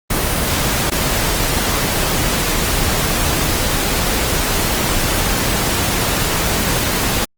pink noise with dropouts, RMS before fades -17 dBFS, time 0.1-7.25 s, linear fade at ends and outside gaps 5 ms, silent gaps 0.901-0.917 s, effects Opus 24 kbps

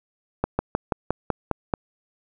slowing click train, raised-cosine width 1 ms, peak -7 dBFS, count 8, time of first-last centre 0.44-1.738 s, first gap 150 ms, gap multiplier 1.07, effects none

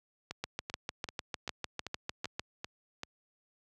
two click trains, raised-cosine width 0.2 ms, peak -21 / -17 dBFS, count 8 / 14, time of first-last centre 0.31-3.034 / 0.44-2.395 s, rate 2.57 / 6.65 Hz, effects high-pass 60 Hz 12 dB/octave

